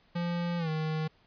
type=tone with pitch glide; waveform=square; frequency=172.9 to 156.73 Hz; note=F3 to D#3; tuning=-17 to +13 cents; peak=-30 dBFS; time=0.15-1.08 s; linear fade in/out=10 ms; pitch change=-170 cents; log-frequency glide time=0.58-0.69 s; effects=pink hiss -65 dBFS RMS until 1.26 s + resampled to 11025 Hz